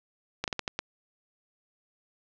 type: slowing click train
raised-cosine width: 0.2 ms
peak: -12 dBFS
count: 6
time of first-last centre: 0.44-0.79 s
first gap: 38 ms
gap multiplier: 1.31
effects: low-pass 6000 Hz 12 dB/octave